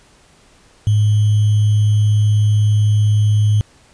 sine tone with sample-and-hold, 105.5 Hz, G#2, 28 cents sharp, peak -10 dBFS, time 0.87-3.61 s, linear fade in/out 0 ms, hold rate 3150 Hz, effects pink hiss -50 dBFS RMS until 3.93 s + resampled to 22050 Hz

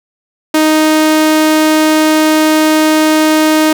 sawtooth tone, 311.1 Hz, D#4, in tune, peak -3 dBFS, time 0.54-3.73 s, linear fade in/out 5 ms, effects none

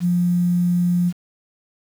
sine tone with quantisation, 176.2 Hz, F3, 16 cents sharp, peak -15 dBFS, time 0-1.13 s, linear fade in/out 50 ms, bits 7, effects none

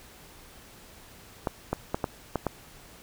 clicks, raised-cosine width 1 ms, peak -12 dBFS, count 6, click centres 1.472 / 1.73 / 1.945 / 2.042 / 2.357 / 2.467 s, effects pink hiss -51 dBFS RMS until 3.02 s

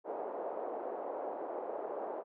white band-pass noise, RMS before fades -40 dBFS, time 0.04-2.24 s, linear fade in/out 50 ms, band 390 to 730 Hz, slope 24 dB/octave, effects none

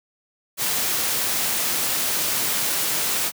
white noise, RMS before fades -23 dBFS, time 0.57-3.32 s, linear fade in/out 50 ms, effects high-pass 100 Hz 12 dB/octave

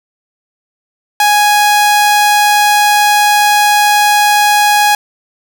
sawtooth tone, 830.6 Hz, G#5, in tune, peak -3 dBFS, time 1.2-4.95 s, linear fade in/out 2 ms, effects none

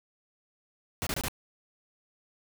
pink noise bursts, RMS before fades -32 dBFS, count 4, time 1.02-1.283 s, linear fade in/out 0 ms, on 47 ms, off 25 ms, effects none

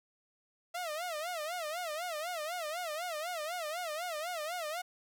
sawtooth tone with vibrato, 659.3 Hz, E5, in tune, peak -32 dBFS, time 0.74-4.82 s, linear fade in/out 10 ms, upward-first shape sine, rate 4 Hz, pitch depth 170 cents each way, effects none

